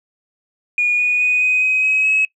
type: tone with pitch steps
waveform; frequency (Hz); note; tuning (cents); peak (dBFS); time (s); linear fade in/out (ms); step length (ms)
sine; 2444 / 2464 / 2484 / 2504 / 2524 / 2545 / 2566; D#7 / D#7 / D#7 / D#7 / D#7 / D#7 / E7; -32 / -17 / -3 / +10 / +24 / +39 / -47; -12; 0.78-2.25; 2; 210
effects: noise-tail reverb RT60 0.1 s tail -23 dB re dry + tanh soft clip ceiling -8 dBFS